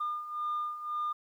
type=beating tone pair; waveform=sine; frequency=1208 / 1209.9 Hz; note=D6 / D#6; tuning=+48 / -49 cents; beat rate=1.9 Hz; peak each=-37 / -32 dBFS; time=0-1.13 s; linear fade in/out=10 ms; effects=tanh soft clip ceiling -27 dBFS + 11-bit